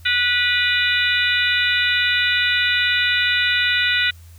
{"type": "harmonic tone with a mistuned harmonic", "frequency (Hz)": 489.4, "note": "B4", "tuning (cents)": -16, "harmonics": [3, 4, 5, 6, 7, 8], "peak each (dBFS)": [-21, -22, -23, -24, -24, -25], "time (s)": [0.05, 4.11], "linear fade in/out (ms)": 10, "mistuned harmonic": 7, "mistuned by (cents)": 67, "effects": ["added 84 Hz sine -40 dBFS peak until 4.38 s", "white hiss -53 dBFS RMS until 4.38 s"]}